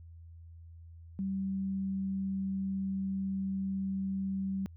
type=tone; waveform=sine; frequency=193 Hz; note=G3; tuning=27 cents flat; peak=-31 dBFS; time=1.19-4.66 s; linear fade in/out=0 ms; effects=added 83 Hz sine -48 dBFS peak until 4.76 s